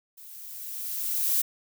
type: noise with level ramp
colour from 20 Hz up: violet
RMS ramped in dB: -47 to -23 dBFS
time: 0.17-1.42 s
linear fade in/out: 10 ms
effects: none